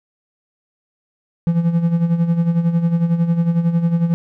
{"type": "tone with tremolo", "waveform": "triangle", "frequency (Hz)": 168.8, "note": "E3", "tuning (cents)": 41, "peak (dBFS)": -9, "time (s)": [1.47, 4.14], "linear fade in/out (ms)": 0, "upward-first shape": "sine", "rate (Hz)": 11, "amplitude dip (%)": 65, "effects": []}